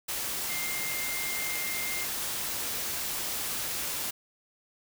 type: tone in noise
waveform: sine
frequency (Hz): 2107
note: C7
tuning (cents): +12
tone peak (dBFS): -35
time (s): 0.49-2.05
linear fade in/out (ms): 10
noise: white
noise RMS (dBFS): -33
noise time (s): 0.08-4.11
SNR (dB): -5
effects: none